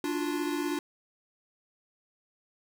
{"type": "tone cluster", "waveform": "square", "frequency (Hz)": [293.6, 346.6, 362.6], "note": ["D4", "F4", "F#4"], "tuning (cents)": [0, -13, -35], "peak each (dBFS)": [-32, -34, -40], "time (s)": [0.04, 0.79], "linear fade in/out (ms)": 2, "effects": []}